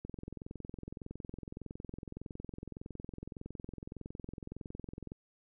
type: click train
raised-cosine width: 3 ms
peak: -30 dBFS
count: 111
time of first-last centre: 0.05-5.119 s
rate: 21.7 Hz
effects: none